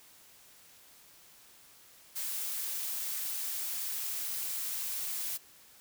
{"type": "noise", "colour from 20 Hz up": "blue", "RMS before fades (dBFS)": -36, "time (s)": [2.15, 5.38], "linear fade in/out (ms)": 20, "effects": ["white hiss -58 dBFS RMS until 5.8 s"]}